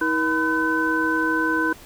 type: tone cluster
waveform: sine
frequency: 320.3 / 477.3 / 1007 / 1517 Hz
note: E4 / A#4 / B5 / F#6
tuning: -50 / +41 / +33 / +43 cents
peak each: -23 / -30 / -26 / -22 dBFS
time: 0.01-1.73 s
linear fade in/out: 5 ms
effects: pink hiss -45 dBFS RMS until 1.85 s